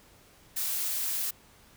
blue noise, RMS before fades -31 dBFS, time 0.56-1.31 s, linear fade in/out 10 ms, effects pink hiss -58 dBFS RMS until 1.76 s

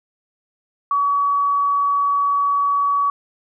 sine tone, 1134 Hz, C#6, 39 cents sharp, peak -15 dBFS, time 0.91-3.1 s, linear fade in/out 2 ms, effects none

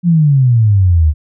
sine exponential sweep, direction down, 178.8 to 73.42 Hz, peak -6 dBFS, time 0.03-1.14 s, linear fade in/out 50 ms, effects none

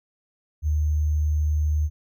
sine tone with sample-and-hold, 76 Hz, D#2, 40 cents flat, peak -19 dBFS, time 0.62-1.9 s, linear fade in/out 50 ms, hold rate 6300 Hz, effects none

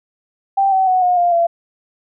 sine tone with pitch steps, 784 / 762.1 / 740.9 / 720.2 / 700.1 / 680.5 Hz, G5 / G5 / F#5 / F#5 / F5 / F5, 0 / -49 / +2 / -47 / +4 / -45 cents, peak -11 dBFS, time 0.57-1.47 s, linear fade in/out 10 ms, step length 150 ms, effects none

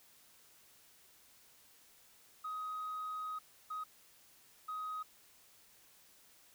sine tone bursts at uneven times, 1258 Hz, D#6, 19 cents sharp, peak -37 dBFS, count 3, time 2.44-3.39 / 3.7-3.84 / 4.68-5.03 s, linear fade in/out 10 ms, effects tanh soft clip ceiling -36 dBFS + white hiss -64 dBFS RMS until 6.54 s

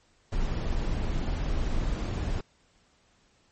brown noise, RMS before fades -28 dBFS, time 0.32-2.41 s, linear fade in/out 5 ms, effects pink hiss -65 dBFS RMS until 3.51 s + MP3 32 kbps

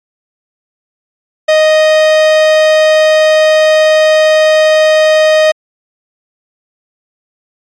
45% pulse tone, 622.3 Hz, D#5, in tune, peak -5 dBFS, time 1.48-5.52 s, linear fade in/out 10 ms, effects low-pass 5000 Hz 12 dB/octave + AAC 64 kbps

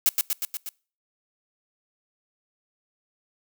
blue noise with echo, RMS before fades -19 dBFS, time 0.06-0.09 s, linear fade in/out 0 ms, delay 120 ms, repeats 5, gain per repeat -3 dB, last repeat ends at 0.69 s, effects noise-tail reverb RT60 0.4 s tail -25 dB re dry

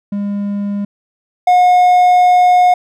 triangle tone pair in turn, 202.6 / 722 Hz, G#3 / F#5, -43 / -43 cents, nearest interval octave + minor seventh, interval 2200 cents, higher second, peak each -14 / -4 dBFS, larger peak second, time 0.12-0.85 / 1.47-2.74 s, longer second, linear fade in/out 5 ms, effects none

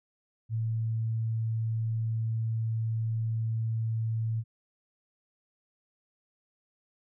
sine tone, 112.4 Hz, A2, 37 cents sharp, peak -27 dBFS, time 0.49-4.44 s, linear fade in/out 50 ms, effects none

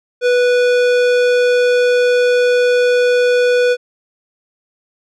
sine tone with tanh clipping, 491.9 Hz, B4, 7 cents flat, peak -12 dBFS, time 0.21-3.77 s, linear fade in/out 50 ms, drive 18 dB, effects none

